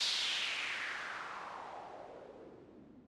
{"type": "noise with low-pass filter sweep", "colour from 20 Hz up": "blue", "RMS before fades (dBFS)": -41, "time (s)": [0, 3.07], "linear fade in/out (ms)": 10, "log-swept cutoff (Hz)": [4400, 230], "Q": 2.7, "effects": ["low-pass 8000 Hz 12 dB/octave", "MP3 64 kbps"]}